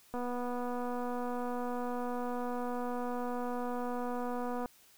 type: click train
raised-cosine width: 1 ms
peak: -25 dBFS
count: 1108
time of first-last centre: 0.14-4.658 s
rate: 245 Hz
effects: white hiss -62 dBFS RMS until 4.97 s